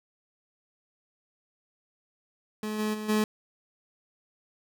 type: tone with level steps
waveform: 30% pulse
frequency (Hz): 213.8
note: A3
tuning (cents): -49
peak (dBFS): -28 / -24 / -31 / -20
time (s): 2.63-3.24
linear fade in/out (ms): 2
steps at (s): 2.78 / 2.93 / 3.08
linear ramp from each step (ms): 20
effects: none